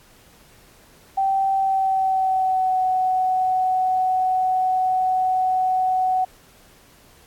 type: tone with pitch glide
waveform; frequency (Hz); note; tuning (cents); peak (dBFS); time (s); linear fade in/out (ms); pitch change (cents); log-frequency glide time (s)
sine; 776 to 745.2; G5 to F#5; -18 to +12; -17; 1.17-6.25; 10; -70; 1.53-2.82
effects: pink hiss -52 dBFS RMS until 7.26 s + AAC 64 kbps